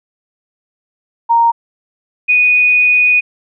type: tone pair in turn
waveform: sine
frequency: 930 / 2477 Hz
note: A#5 / D#7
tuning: -4 / -8 cents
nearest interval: octave + perfect fourth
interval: 1696 cents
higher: second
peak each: -7 dBFS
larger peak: neither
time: 1.29-1.52 / 2.28-3.21 s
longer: second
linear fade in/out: 20 ms
effects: none